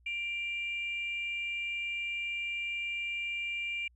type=tone pair together; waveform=sine; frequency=2364 / 2815 Hz; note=D7 / F7; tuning=+11 / +13 cents; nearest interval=minor third; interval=302 cents; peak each=-33 / -39 dBFS; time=0.06-3.88 s; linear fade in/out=5 ms; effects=tanh soft clip ceiling -25 dBFS + added 60 Hz sine -61 dBFS peak until 3.95 s